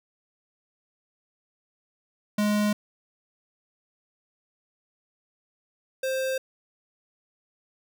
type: tone pair in turn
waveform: square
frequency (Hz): 208.7 / 525.9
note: G#3 / C5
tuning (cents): +9 / +9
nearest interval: octave + major third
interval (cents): 1600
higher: second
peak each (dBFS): -22 / -26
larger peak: first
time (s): 2.38-2.73 / 6.03-6.38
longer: neither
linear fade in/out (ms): 5
effects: none